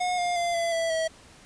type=tone with pitch steps; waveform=square; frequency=723 / 706.9 / 691.1 / 675.8 / 660.7 / 646 Hz; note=F#5 / F5 / F5 / E5 / E5 / E5; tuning=-40 / +21 / -18 / +43 / +4 / -35 cents; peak=-25 dBFS; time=0-1.08 s; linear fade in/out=10 ms; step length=180 ms; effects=pink hiss -52 dBFS RMS until 1.45 s + resampled to 22050 Hz